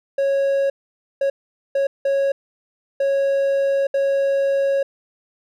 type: tone bursts at uneven times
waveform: triangle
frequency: 551 Hz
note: C#5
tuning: 11 cents flat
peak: -14 dBFS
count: 6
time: 0.18-0.7 / 1.21-1.3 / 1.75-1.87 / 2.05-2.32 / 3-3.87 / 3.94-4.83 s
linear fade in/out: 5 ms
effects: none